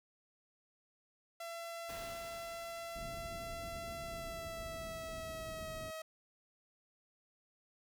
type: tone with pitch glide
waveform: sawtooth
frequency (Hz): 674 to 637.6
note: E5 to D#5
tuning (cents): +38 to +42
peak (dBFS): -39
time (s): 1.4-6.02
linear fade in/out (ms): 5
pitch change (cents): -96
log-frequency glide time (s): 3.99-5.69
type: noise with exponential decay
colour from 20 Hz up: pink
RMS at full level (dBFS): -49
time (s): 1.89-4.29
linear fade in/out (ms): 2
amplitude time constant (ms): 520
type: low-pass noise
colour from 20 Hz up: pink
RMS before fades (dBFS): -50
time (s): 2.95-5.91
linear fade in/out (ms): 10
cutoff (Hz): 300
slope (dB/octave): 12
effects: none